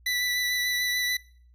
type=tone with vibrato; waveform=25% pulse; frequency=1975.5 Hz; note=B6; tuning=in tune; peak=-21 dBFS; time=0.06-1.17 s; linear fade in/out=5 ms; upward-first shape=sine; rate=6.8 Hz; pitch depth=13 cents each way; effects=noise-tail reverb RT60 0.5 s tail -22 dB re dry + added 60 Hz sine -53 dBFS peak until 1.54 s